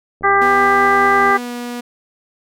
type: click train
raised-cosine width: 2 ms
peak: -24 dBFS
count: 90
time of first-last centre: 0.21-1.305 s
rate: 81.3 Hz
type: harmonic tone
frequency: 397.2 Hz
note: G4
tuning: 23 cents sharp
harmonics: 1 / 2 / 3 / 4 / 5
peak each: -18 / -16 / -14 / -18 / -19 dBFS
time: 0.23-1.38 s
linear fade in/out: 20 ms
type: tone with pitch glide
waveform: sawtooth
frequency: 248.8 to 242 Hz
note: B3 to B3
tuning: +13 to -35 cents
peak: -20 dBFS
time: 0.41-1.81 s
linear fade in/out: 10 ms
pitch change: -48 cents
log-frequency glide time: 1.15-1.52 s
effects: none